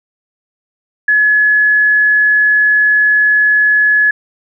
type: tone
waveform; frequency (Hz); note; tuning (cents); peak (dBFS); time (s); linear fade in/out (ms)
sine; 1700; G#6; +40; -7; 1.08-4.11; 5
effects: none